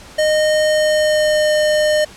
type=tone with pitch glide; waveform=square; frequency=615 to 608.3 Hz; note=D#5 to D#5; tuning=-20 to -39 cents; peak=-13 dBFS; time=0.18-2.05 s; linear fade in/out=10 ms; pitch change=-19 cents; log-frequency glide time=0.66-1.54 s; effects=pink hiss -39 dBFS RMS until 2.16 s + low-pass 9000 Hz 12 dB/octave